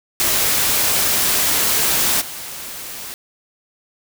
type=noise with level steps; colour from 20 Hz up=white; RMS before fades=-17 / -31 dBFS; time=0.2-3.14 s; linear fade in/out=0 ms; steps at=2.2 s; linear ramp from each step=20 ms; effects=none